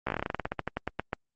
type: slowing click train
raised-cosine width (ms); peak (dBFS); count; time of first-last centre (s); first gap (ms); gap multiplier
0.5; -14; 20; 0.07-1.131; 15; 1.13
effects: Opus 24 kbps